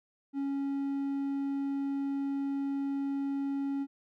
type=tone; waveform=triangle; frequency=277.2 Hz; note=C#4; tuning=in tune; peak=-28 dBFS; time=0.33-3.87 s; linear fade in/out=50 ms; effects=none